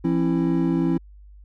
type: tone cluster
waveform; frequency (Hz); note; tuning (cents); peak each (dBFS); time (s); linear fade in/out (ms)
triangle; 170.6 / 267.8 / 330.5; F3 / C4 / E4; -40 / +40 / +5; -21; 0.04-0.98; 10
effects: added 50 Hz sine -43 dBFS peak until 1.44 s